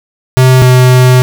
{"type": "tone pair in turn", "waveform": "square", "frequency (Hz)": [128.9, 126.98], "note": ["C3", "B2"], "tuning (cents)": [-26, 49], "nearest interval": "unison", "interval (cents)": 25, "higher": "first", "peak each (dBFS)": -3, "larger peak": "neither", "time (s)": [[0.37, 0.62], [0.62, 1.22]], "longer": "second", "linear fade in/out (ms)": 0, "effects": []}